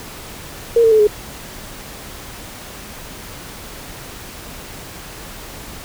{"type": "tone with pitch steps", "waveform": "sine", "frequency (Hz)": [466.2, 450.1, 434.5, 419.4], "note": ["A#4", "A4", "A4", "G#4"], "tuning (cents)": [0, 39, -22, 17], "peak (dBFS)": -8, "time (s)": [0.76, 1.072], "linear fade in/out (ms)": 5, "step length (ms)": 78, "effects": ["pink hiss -34 dBFS RMS until 5.84 s"]}